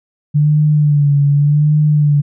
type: tone with vibrato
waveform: sine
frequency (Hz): 146.83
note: D3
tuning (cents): 0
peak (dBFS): -8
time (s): 0.34-2.22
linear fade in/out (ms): 20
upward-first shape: sine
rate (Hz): 0.86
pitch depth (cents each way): 53
effects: none